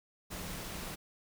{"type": "tone in noise", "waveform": "sine", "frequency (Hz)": 180, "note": "F#3", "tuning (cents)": -47, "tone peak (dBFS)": -49, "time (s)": [0.3, 0.96], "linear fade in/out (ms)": 20, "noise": "pink", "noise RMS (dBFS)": -42, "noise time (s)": [0.3, 0.96], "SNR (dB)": -10, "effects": []}